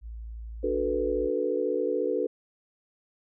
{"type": "tone", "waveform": "sine", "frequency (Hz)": 56, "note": "A1", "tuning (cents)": 31, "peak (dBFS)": -36, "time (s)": [0.01, 1.3], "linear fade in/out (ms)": 50}
{"type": "chord", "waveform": "sine", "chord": "B minor seventh", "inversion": "first", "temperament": "equal", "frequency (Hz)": [293.7, 370, 440, 493.9], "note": ["D4", "F#4", "A4", "B4"], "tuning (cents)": [0, 0, 0, 0], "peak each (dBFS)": [-33, -31, -29, -29], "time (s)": [0.63, 2.27], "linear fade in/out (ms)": 10}
{"effects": []}